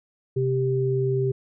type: tone pair together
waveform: sine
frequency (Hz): 130.47 / 392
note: C3 / G4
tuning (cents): -5 / 0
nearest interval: octave + perfect fifth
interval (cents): 1905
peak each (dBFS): -23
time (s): 0.36-1.32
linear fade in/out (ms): 10
effects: none